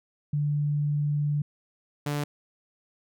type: tone pair in turn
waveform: sine / sawtooth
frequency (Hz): 146.83 / 146.08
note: D3 / D3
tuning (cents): 0 / -9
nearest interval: unison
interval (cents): 9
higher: first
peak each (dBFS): -23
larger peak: neither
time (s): 0.33-1.42 / 2.06-2.24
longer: first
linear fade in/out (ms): 5
effects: none